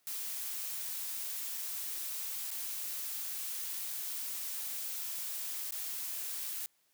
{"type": "noise with dropouts", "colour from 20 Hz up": "blue", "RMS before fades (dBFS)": -39, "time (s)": [0.07, 6.66], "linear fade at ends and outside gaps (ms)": 0, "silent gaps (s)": [[1.576, 1.579], [2.506, 2.513], [5.708, 5.722]], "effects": ["white hiss -73 dBFS RMS until 6.93 s", "high-pass 100 Hz 12 dB/octave"]}